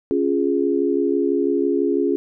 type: chord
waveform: sine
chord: Db major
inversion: none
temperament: equal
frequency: 277.2 / 349.2 / 415.3 Hz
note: Db4 / F4 / Ab4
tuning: 0 / 0 / 0 cents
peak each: -21 / -21 / -21 dBFS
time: 0.11-2.16 s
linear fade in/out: 0 ms
effects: none